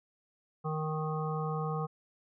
harmonic tone, 155.56 Hz, D#3, in tune, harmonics 1 / 3 / 5 / 7 / 8, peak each -33 / -38 / -40 / -41 / -42 dBFS, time 0.64-1.87 s, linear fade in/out 20 ms, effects none

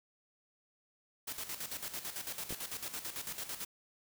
white noise with tremolo, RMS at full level -40 dBFS, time 1.27-3.65 s, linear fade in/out 10 ms, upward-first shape square, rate 9 Hz, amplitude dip 65%
clicks, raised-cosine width 2 ms, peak -30 / -29 dBFS, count 2, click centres 2.507 / 2.525 s
effects none

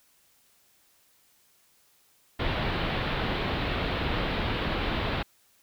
pink low-pass noise, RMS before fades -29 dBFS, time 2.39-5.23 s, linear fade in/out 10 ms, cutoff 4000 Hz, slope 48 dB/octave, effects white hiss -64 dBFS RMS until 5.62 s

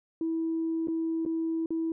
sine tone with dropouts, 326.2 Hz, E4, 18 cents flat, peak -26 dBFS, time 0.21-1.92 s, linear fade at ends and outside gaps 2 ms, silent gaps 0.873-0.883 / 1.252-1.261 / 1.66-1.705 s, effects tanh soft clip ceiling -22 dBFS

